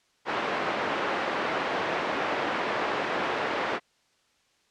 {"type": "band-pass noise", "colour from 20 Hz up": "pink", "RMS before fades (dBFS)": -29, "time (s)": [0.25, 3.8], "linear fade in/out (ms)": 50, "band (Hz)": [390, 2100], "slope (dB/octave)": 12, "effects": ["white hiss -67 dBFS RMS until 4.7 s", "low-pass 6000 Hz 12 dB/octave"]}